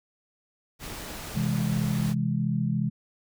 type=noise; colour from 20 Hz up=pink; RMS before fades=-38 dBFS; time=0.79-2.15 s; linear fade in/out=50 ms
type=chord; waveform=sine; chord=C augmented; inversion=none; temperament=equal; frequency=130.81 / 164.81 / 207.7 Hz; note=C3 / E3 / G#3; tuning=0 / 0 / 0 cents; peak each=-28 dBFS; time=1.35-2.9 s; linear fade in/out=20 ms
effects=none